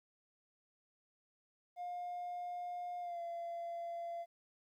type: tone with pitch glide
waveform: triangle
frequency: 710 to 683.4 Hz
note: F5 to F5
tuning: +28 to -38 cents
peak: -37 dBFS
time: 1.76-4.26 s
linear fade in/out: 50 ms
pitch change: -66 cents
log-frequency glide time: 3-3.21 s
effects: tanh soft clip ceiling -36 dBFS + 13-bit